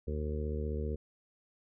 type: harmonic tone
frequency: 75.5 Hz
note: D2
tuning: 48 cents sharp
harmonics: 1 / 2 / 3 / 4 / 5 / 6 / 7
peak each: -34 / -43 / -42 / -50 / -43 / -41 / -49 dBFS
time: 0.07-0.96 s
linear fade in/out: 10 ms
effects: none